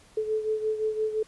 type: beating tone pair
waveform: sine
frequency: 432.6 / 438.4 Hz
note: A4 / A4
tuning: -29 / -6 cents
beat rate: 5.8 Hz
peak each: -26 / -32 dBFS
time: 0.17-1.23 s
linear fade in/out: 5 ms
effects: pink hiss -56 dBFS RMS until 1.27 s + resampled to 24000 Hz